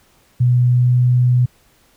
sine tone with pitch glide, 123.47 to 124.19 Hz, B2 to B2, 0 to +10 cents, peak -10 dBFS, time 0.4-1.46 s, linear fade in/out 10 ms, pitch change +10 cents, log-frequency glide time 0.7-0.94 s, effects pink hiss -55 dBFS RMS until 1.96 s

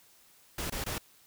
pink noise bursts, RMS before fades -35 dBFS, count 3, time 0.58-0.982 s, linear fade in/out 5 ms, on 120 ms, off 21 ms, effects white hiss -61 dBFS RMS until 1.26 s

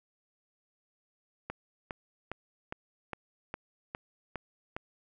click train, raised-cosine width 0.5 ms, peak -21 dBFS, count 9, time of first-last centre 1.5-4.765 s, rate 2.45 Hz, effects none

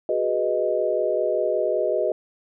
sine chord, G# minor seventh, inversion third, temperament equal, 370 / 415.3 / 493.9 / 622.3 Hz, F#4 / G#4 / B4 / D#5, 0 / 0 / 0 / 0 cents, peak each -27 / -27 / -26 / -23 dBFS, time 0.09-2.12 s, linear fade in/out 2 ms, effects none

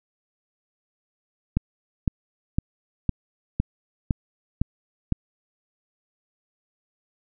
click train, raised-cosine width 5 ms, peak -8 dBFS, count 8, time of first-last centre 1.57-5.123 s, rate 1.97 Hz, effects none

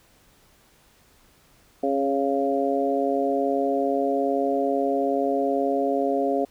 harmonic tone with a mistuned harmonic, 138.59 Hz, C#3, in tune, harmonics 2 / 3 / 4 / 5, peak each -26 / -26 / -26 / -26 dBFS, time 1.83-6.45 s, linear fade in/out 5 ms, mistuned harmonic 2, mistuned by -15 cents, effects pink hiss -58 dBFS RMS until 6.5 s

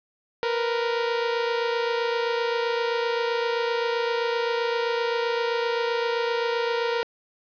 sawtooth tone pair together, 466.2 / 493.9 Hz, A#4 / B4, 0 / 0 cents, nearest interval minor second, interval 100 cents, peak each -20 / -26 dBFS, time 0.43-7.03 s, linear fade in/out 0 ms, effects resampled to 11025 Hz + 9-bit

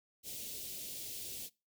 white band-stop noise, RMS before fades -44 dBFS, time 0.23-1.5 s, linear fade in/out 50 ms, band 550 to 2700 Hz, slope 24 dB/octave, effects noise-tail reverb RT60 0.3 s tail -24 dB re dry

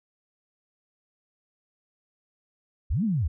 sine linear two-way sweep, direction up then down, 39.79 to 235.8 to 60.8 Hz, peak -22 dBFS, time 2.9-3.28 s, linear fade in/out 10 ms, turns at 3.04 s, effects none

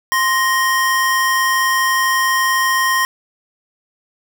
square tone pair together, 1048 / 1867.3 Hz, C6 / A#6, +2 / +2 cents, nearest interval minor seventh, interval 1000 cents, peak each -17 dBFS, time 0.12-3.05 s, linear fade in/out 0 ms, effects none

